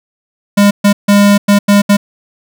square tone bursts at uneven times, 202.9 Hz, G#3, 40 cents flat, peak -5 dBFS, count 6, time 0.57-0.71 / 0.84-0.93 / 1.08-1.38 / 1.48-1.59 / 1.68-1.82 / 1.89-1.97 s, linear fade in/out 10 ms, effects none

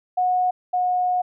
sine tone pair in turn, 730 / 725.9 Hz, F#5 / F#5, -24 / -33 cents, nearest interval unison, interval 9 cents, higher first, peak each -17 / -18 dBFS, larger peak first, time 0.17-0.51 / 0.73-1.22 s, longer second, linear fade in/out 10 ms, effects none

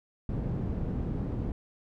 white low-pass noise, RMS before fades -32 dBFS, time 0.29-1.52 s, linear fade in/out 2 ms, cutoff 180 Hz, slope 12 dB/octave, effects none

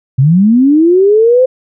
sine linear sweep, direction up, 123.5 to 523.3 Hz, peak -4 dBFS, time 0.18-1.46 s, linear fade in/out 10 ms, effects none

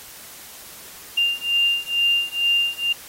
sine beating tone pair, 2794 / 2796.2 Hz, F7 / F7, 0 / +1 cents, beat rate 2.2 Hz, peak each -21 dBFS, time 1.17-2.93 s, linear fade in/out 10 ms, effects white hiss -41 dBFS RMS until 3.08 s + AAC 48 kbps

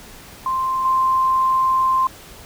sine tone with level steps, 1046.5 Hz, C6, in tune, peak -18 / -14 dBFS, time 0.46-2.07 s, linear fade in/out 2 ms, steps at 0.85 s, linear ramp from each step 2 ms, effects pink hiss -41 dBFS RMS until 2.45 s

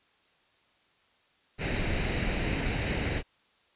pink noise with comb filter, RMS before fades -29 dBFS, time 1.58-3.23 s, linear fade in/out 50 ms, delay 0.44 ms, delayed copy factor +0.6, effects white hiss -66 dBFS RMS until 3.75 s + resampled to 8000 Hz

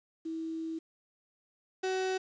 sine / 35% pulse tone pair in turn, 324 / 376 Hz, E4 / F#4, -30 / +28 cents, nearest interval minor third, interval 258 cents, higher second, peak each -34 / -28 dBFS, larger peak second, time 0.25-0.79 / 1.83-2.18 s, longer first, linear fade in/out 10 ms, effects resampled to 16000 Hz + 10-bit

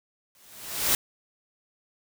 white noise with exponential growth, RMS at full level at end -20 dBFS, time 0.35-0.95 s, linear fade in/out 1 ms, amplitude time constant 130 ms, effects none

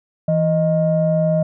sine tone pair together, 164.42 / 622.3 Hz, E3 / D#5, -4 / 0 cents, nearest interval octave + major seventh, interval 2304 cents, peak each -16 dBFS, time 0.28-1.43 s, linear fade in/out 5 ms, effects tanh soft clip ceiling -7 dBFS

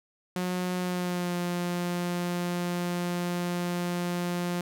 sawtooth tone with pitch glide, 181 to 175.85 Hz, F#3 to F3, -38 to +12 cents, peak -24 dBFS, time 0.36-4.61 s, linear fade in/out 2 ms, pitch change -50 cents, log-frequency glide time 0.79-1.36 s, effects none

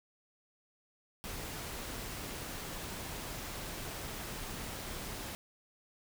pink noise, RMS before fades -42 dBFS, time 1.24-5.35 s, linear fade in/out 0 ms, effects none

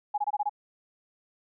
sine tone bursts, 830.6 Hz, G#5, in tune, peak -24 dBFS, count 6, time 0.14-0.495 s, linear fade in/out 10 ms, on 40 ms, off 23 ms, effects none

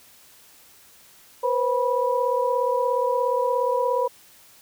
sine tone cluster, 486 / 523 / 978 Hz, B4 / C5 / B5, -28 / -1 / -17 cents, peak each -24 dBFS, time 1.43-4.08 s, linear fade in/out 10 ms, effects white hiss -52 dBFS RMS until 4.61 s

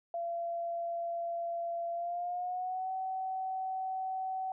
sine tone with pitch glide, 682 to 756.7 Hz, F5 to F#5, -41 to +39 cents, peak -33 dBFS, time 0.14-4.52 s, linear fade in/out 2 ms, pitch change +180 cents, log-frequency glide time 1.92-2.91 s, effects none

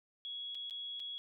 sine tone with dropouts, 3341 Hz, G#7, 10 cents sharp, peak -40 dBFS, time 0.25-1.18 s, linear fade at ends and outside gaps 0 ms, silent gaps 0.547-0.552 / 0.698-0.708 / 0.996-1.001 s, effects none

